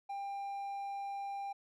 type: tone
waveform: triangle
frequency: 796 Hz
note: G5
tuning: 26 cents sharp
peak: -36 dBFS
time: 0.09-1.53 s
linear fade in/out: 10 ms
effects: none